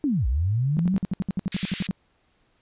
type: linear two-way sweep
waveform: sine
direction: down then up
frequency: 311.1 to 53.9 to 200.1 Hz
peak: -20 dBFS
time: 0.04-0.98 s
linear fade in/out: 0 ms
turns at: 0.27 s
type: tone bursts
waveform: sine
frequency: 188.2 Hz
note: F#3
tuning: 30 cents sharp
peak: -21 dBFS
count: 14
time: 0.77-1.91 s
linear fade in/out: 0 ms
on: 22 ms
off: 64 ms
type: high-pass noise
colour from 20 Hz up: white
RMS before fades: -28 dBFS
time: 1.52-1.87 s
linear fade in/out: 2 ms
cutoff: 1800 Hz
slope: 24 dB/octave
effects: pink hiss -66 dBFS RMS until 2.61 s + resampled to 8000 Hz